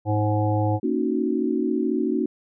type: harmonic tone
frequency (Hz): 105.7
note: G#2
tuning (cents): +31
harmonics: 1 / 3 / 5 / 7 / 8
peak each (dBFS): -21 / -26 / -28 / -29 / -30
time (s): 0.05-0.8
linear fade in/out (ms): 50
type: chord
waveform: sine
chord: D# minor seventh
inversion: second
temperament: equal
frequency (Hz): 233.1 / 277.2 / 311.1 / 370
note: A#3 / C#4 / D#4 / F#4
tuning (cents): 0 / 0 / 0 / 0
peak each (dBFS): -26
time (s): 0.83-2.26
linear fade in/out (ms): 5
effects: none